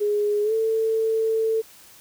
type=tone with pitch glide; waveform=sine; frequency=415.3 to 445.1 Hz; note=G#4 to A4; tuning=0 to +20 cents; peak=-19 dBFS; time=0-1.62 s; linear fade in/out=20 ms; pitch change=+120 cents; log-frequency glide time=0.43-0.53 s; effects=white hiss -49 dBFS RMS until 2 s